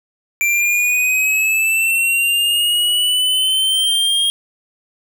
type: linear sweep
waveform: square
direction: up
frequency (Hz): 2349 to 3247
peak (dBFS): -14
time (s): 0.41-4.3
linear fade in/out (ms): 0
effects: none